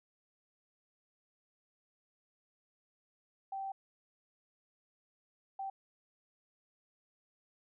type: tone bursts at uneven times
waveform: sine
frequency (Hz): 778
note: G5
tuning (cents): -13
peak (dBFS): -37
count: 2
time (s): 3.52-3.72 / 5.59-5.7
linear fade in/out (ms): 5
effects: none